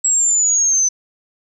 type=exponential sweep; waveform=sine; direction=down; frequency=7740 to 6060 Hz; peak=-12 dBFS; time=0.04-0.89 s; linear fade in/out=10 ms; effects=none